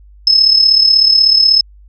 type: tone with amplitude modulation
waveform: sine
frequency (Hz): 5200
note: E8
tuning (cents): -24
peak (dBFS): -3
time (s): 0.27-1.61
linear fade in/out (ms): 2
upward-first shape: sine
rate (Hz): 36.3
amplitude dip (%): 65
effects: added 50 Hz sine -38 dBFS peak until 1.88 s